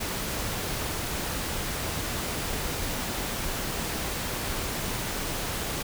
pink noise, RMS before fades -31 dBFS, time 0-5.83 s, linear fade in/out 10 ms, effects none

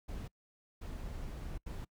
brown noise bursts at uneven times, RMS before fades -42 dBFS, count 3, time 0.08-0.28 / 0.81-1.58 / 1.66-1.85 s, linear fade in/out 10 ms, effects noise-tail reverb RT60 0.1 s tail -24 dB re dry

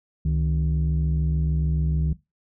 sine tone pair together, 69.36 / 156.2 Hz, C#2 / D#3, +2 / +7 cents, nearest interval octave + major second, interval 1405 cents, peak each -21 dBFS, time 0.25-2.13 s, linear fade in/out 5 ms, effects noise-tail reverb RT60 0.2 s tail -17 dB re dry + tanh soft clip ceiling -16 dBFS

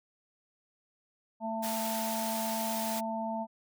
harmonic tone, 223 Hz, A3, 23 cents sharp, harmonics 1 / 3 / 4, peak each -36 / -36 / -36 dBFS, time 1.4-3.47 s, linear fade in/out 50 ms
white high-pass noise, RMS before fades -38 dBFS, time 1.62-3.01 s, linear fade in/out 20 ms, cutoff 420 Hz, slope 96 dB/octave
effects none

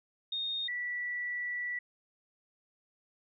sine tone pair in turn, 3693 / 1956.3 Hz, A#7 / B6, -17 / -17 cents, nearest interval major seventh, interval 1100 cents, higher first, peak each -32 / -33 dBFS, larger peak first, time 0.32-0.68 / 0.68-1.79 s, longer second, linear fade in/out 5 ms, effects none

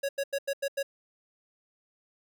square tone bursts, 554.4 Hz, C#5, in tune, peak -28 dBFS, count 6, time 0.03-0.83 s, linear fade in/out 10 ms, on 60 ms, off 88 ms, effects none

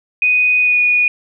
sine tone with pitch glide, 2489 to 2460 Hz, D#7 to D#7, 0 to -20 cents, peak -10 dBFS, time 0.22-1.08 s, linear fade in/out 2 ms, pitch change -20 cents, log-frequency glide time 0.6-0.79 s, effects none

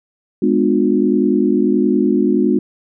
sine chord, G# diminished seventh, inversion none, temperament just, 207.7 / 249.2 / 299 / 358.8 Hz, G#3 / B3 / D4 / F4, 0 / +16 / +31 / +47 cents, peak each -17 dBFS, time 0.42-2.59 s, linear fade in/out 5 ms, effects none

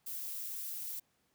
violet noise, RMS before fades -41 dBFS, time 0.06-1 s, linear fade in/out 10 ms, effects pink hiss -75 dBFS RMS until 1.34 s + high-pass 80 Hz 12 dB/octave

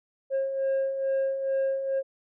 sine beating tone pair, 537 / 539.3 Hz, C5 / C#5, +45 / -48 cents, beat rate 2.3 Hz, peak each -30 / -23 dBFS, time 0.3-2.03 s, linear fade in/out 50 ms, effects tanh soft clip ceiling -22 dBFS

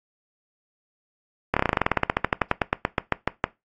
slowing click train, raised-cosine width 0.5 ms, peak -4 dBFS, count 26, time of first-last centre 1.54-3.441 s, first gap 26 ms, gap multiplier 1.08, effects noise-tail reverb RT60 0.2 s tail -19 dB re dry + AAC 32 kbps

